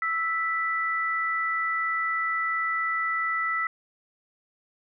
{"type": "tone pair together", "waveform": "sine", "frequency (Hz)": [1318.5, 1974.3], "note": ["E6", "B6"], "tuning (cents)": [0, -1], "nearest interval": "perfect fifth", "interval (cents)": 699, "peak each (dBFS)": [-27, -27], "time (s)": [0.02, 3.67], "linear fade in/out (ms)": 2, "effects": []}